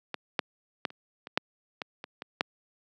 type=clicks; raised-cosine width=0.3 ms; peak=-16 / -8 / -10 / -30 / -24 / -6 / -17 / -22 / -21 / -8 dBFS; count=10; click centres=0.143 / 0.392 / 0.852 / 0.904 / 1.271 / 1.375 / 1.818 / 2.041 / 2.221 / 2.409 s; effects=high-pass 200 Hz 12 dB/octave